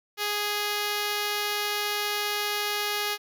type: tone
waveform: 5% pulse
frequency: 414.8 Hz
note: G#4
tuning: 2 cents flat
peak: -15 dBFS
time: 0.17-3.18 s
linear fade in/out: 50 ms
effects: none